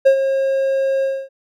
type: tone with ADSR envelope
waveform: triangle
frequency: 539 Hz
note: C#5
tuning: 49 cents flat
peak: -4 dBFS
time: 0.05-1.29 s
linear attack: 17 ms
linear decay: 86 ms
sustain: -9 dB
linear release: 260 ms
effects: none